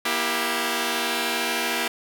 5% pulse chord, E diminished, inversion second, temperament just, 237.3 / 329.6 / 395.6 Hz, Bb3 / E4 / G4, +31 / 0 / +16 cents, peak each -16 dBFS, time 0.05-1.88 s, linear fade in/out 5 ms, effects none

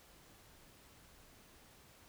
silence, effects pink hiss -62 dBFS RMS until 2.08 s

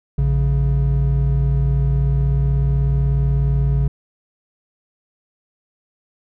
triangle tone pair together, 58.27 / 138.59 Hz, A#1 / C#3, 0 / 0 cents, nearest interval octave + minor third, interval 1500 cents, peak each -15 dBFS, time 0.18-3.88 s, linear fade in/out 5 ms, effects none

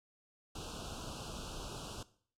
pink band-stop noise, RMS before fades -44 dBFS, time 0.55-2.03 s, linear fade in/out 5 ms, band 1500 to 2600 Hz, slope 96 dB/octave, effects noise-tail reverb RT60 0.5 s tail -17 dB re dry + low-pass 8000 Hz 12 dB/octave

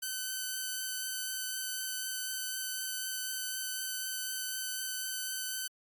5% pulse tone with vibrato, 1521 Hz, F#6, 47 cents sharp, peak -24 dBFS, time 0.02-5.68 s, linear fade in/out 10 ms, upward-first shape triangle, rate 4 Hz, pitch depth 12 cents each way, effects AAC 64 kbps

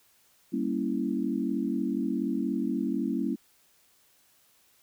sine chord, G diminished seventh, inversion none, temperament equal, 196 / 233.1 / 277.2 / 329.6 Hz, G3 / Bb3 / Db4 / Fb4, 0 / 0 / 0 / 0 cents, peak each -33 / -31 / -31 / -33 dBFS, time 0.52-3.36 s, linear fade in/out 20 ms, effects white hiss -64 dBFS RMS until 4.82 s

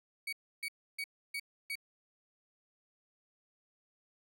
35% pulse tone bursts, 2251 Hz, C#7, 26 cents sharp, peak -34 dBFS, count 5, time 0.27-1.755 s, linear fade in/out 5 ms, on 57 ms, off 300 ms, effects none

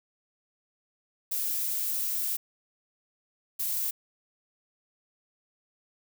violet noise bursts at uneven times, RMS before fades -30 dBFS, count 2, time 1.31-2.37 / 3.59-3.91 s, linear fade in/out 10 ms, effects none

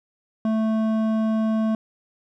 sine tone with hard clipping, 220 Hz, A3, in tune, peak -21 dBFS, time 0.45-1.75 s, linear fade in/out 2 ms, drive 10 dB, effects none

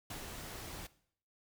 pink noise with ADSR envelope, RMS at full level -43 dBFS, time 0.1-0.87 s, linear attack 4 ms, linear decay 110 ms, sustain -3 dB, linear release 5 ms, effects noise-tail reverb RT60 0.6 s tail -18 dB re dry

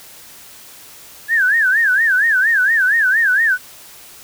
sine tone with vibrato, 1661.2 Hz, G#6, in tune, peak -11 dBFS, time 1.28-3.58 s, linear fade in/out 50 ms, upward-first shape sine, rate 4.3 Hz, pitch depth 200 cents each way, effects white hiss -40 dBFS RMS until 4.23 s

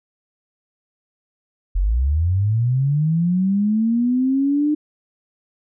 sine linear sweep, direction up, 41.52 to 303.7 Hz, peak -15 dBFS, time 1.75-4.75 s, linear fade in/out 10 ms, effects none

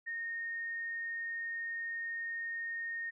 sine tone, 1846 Hz, A#6, 17 cents flat, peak -36 dBFS, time 0.06-3.11 s, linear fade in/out 20 ms, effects none

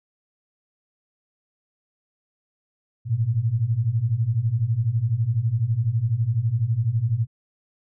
sine beating tone pair, 107.2 / 119.2 Hz, A2 / A#2, -45 / +39 cents, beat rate 12 Hz, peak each -24 / -21 dBFS, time 3.05-7.27 s, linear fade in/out 50 ms, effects none

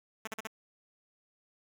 5% pulse tone bursts, 220 Hz, A3, in tune, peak -25 dBFS, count 4, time 0.25-0.472 s, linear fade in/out 5 ms, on 24 ms, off 42 ms, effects none

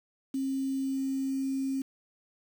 sine tone with quantisation, 268.9 Hz, C4, 47 cents sharp, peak -28 dBFS, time 0.34-1.82 s, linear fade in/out 5 ms, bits 8, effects none

